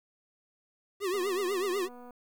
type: tone with vibrato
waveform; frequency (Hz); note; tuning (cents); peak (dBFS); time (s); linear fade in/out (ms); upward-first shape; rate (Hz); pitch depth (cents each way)
square; 380; F#4; +46; -29; 1-1.89; 50; triangle; 8.1; 170
type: click train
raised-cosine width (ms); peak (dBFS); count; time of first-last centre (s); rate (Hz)
1; -37; 238; 1.14-2.107; 245
effects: 10-bit